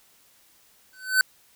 square tone with exponential growth, 1518 Hz, F#6, 44 cents sharp, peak -14 dBFS, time 0.93-1.21 s, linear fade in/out 1 ms, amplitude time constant 59 ms, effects white hiss -59 dBFS RMS until 1.55 s

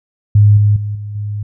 sine tone with level steps, 103.83 Hz, G#2, in tune, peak -4 / -7 / -17 / -22 / -18 dBFS, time 0.35-1.43 s, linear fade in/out 5 ms, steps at 0.57 / 0.76 / 0.95 / 1.15 s, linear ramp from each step 5 ms, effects none

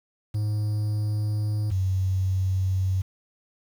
triangle / sine tone pair in turn, 105.7 / 94.17 Hz, G#2 / F#2, +31 / +31 cents, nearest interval major second, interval 200 cents, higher first, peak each -21 dBFS, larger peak neither, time 0.34-1.71 / 1.71-3.02 s, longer first, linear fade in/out 10 ms, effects 8-bit

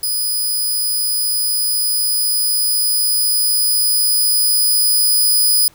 5% pulse tone with level ramp, 4978 Hz, D#8, in tune, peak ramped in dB -10 to -4 dBFS, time 0.03-5.68 s, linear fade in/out 2 ms, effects pink hiss -49 dBFS RMS until 5.74 s

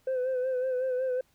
sine tone with vibrato, 512 Hz, C5, 38 cents flat, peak -24 dBFS, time 0.07-1.21 s, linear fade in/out 5 ms, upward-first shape sine, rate 5.4 Hz, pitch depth 45 cents each way, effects tanh soft clip ceiling -25 dBFS + pink hiss -68 dBFS RMS until 1.34 s

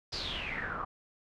pink noise with low-pass filter sweep, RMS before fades -37 dBFS, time 0.12-0.85 s, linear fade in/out 10 ms, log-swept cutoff 5000 to 1100 Hz, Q 7.9, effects none

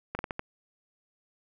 slowing click train, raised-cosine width 0.5 ms, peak -17 dBFS, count 5, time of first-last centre 0.15-0.394 s, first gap 40 ms, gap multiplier 1.29, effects none

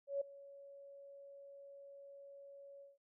sine tone with ADSR envelope, 559 Hz, C#5, 14 cents sharp, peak -33 dBFS, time 0.07-2.98 s, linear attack 140 ms, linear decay 7 ms, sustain -20 dB, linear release 170 ms, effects none

